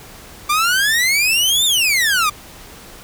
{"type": "exponential two-way sweep", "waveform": "sawtooth", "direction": "up then down", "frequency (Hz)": [1168, 3675, 1168], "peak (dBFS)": -10, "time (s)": [0.49, 2.3], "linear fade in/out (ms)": 10, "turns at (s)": 1.65, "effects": ["pink hiss -39 dBFS RMS until 3.03 s"]}